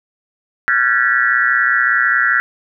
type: tone cluster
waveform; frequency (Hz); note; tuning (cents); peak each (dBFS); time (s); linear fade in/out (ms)
sine; 1371 / 1487 / 1618 / 1743 / 1936; F6 / F#6 / G#6 / A6 / B6; -32 / +8 / -46 / -17 / -35; -18; 0.68-2.4; 0
effects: none